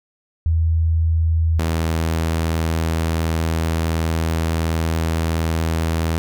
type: tone pair in turn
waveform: sine / sawtooth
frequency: 81.4 / 81.4 Hz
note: E2 / E2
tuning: -21 / -21 cents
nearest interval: unison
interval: 0 cents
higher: neither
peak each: -14 dBFS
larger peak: neither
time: 0.46-1.59 / 1.59-6.18 s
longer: second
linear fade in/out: 0 ms
effects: none